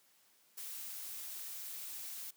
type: noise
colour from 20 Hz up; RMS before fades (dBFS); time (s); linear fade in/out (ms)
blue; -45; 0.57-2.31; 10
effects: white hiss -69 dBFS RMS until 2.36 s + high-pass 150 Hz 12 dB/octave